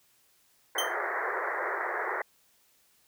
white band-pass noise, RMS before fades -32 dBFS, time 0.75-2.22 s, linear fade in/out 5 ms, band 350 to 2000 Hz, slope 96 dB/octave
sawtooth tone with exponential decay, 3122 Hz, G7, 8 cents flat, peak -21 dBFS, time 0.78-0.95 s, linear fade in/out 5 ms, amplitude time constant 36 ms
effects white hiss -66 dBFS RMS until 3.07 s

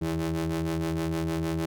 35% pulse ring-modulated tone, 82.41 Hz, E2, in tune, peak -22 dBFS, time 0.01-1.66 s, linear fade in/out 10 ms, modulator 244 Hz, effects none

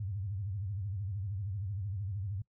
sine tone with vibrato, 98.7 Hz, G2, 12 cents sharp, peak -34 dBFS, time 0-2.42 s, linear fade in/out 5 ms, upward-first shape sine, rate 13 Hz, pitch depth 160 cents each way, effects noise-tail reverb RT60 0.1 s tail -23 dB re dry

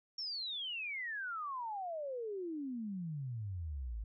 sine exponential sweep, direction down, 5550 to 50.6 Hz, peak -38 dBFS, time 0.18-4.04 s, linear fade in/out 5 ms, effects none

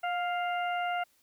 harmonic tone with a mistuned harmonic, 699 Hz, F5, 1 cent sharp, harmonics 1 / 2 / 3 / 4, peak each -30 / -36 / -40 / -42 dBFS, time 0.03-1.04 s, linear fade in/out 10 ms, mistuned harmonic 1, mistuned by +26 cents, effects white hiss -68 dBFS RMS until 1.22 s

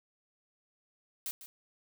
blue noise with echo, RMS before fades -37 dBFS, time 1.26-1.31 s, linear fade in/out 0 ms, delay 150 ms, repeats 1, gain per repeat -12 dB, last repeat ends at 1.46 s, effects none

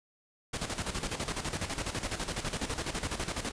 pink noise with tremolo, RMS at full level -33 dBFS, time 0.53-3.52 s, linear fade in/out 10 ms, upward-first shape square, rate 12 Hz, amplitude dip 65%, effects resampled to 22050 Hz

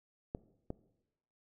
clicks, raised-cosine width 2 ms, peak -23 / -25 dBFS, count 2, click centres 0.349 / 0.704 s, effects noise-tail reverb RT60 0.9 s tail -19 dB re dry

